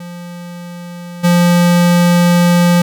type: tone with level steps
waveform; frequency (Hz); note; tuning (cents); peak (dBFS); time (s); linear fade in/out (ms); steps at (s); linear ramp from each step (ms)
square; 174.61; F3; 0; -27 / -8; 0-2.82; 5; 1.23; 20
effects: none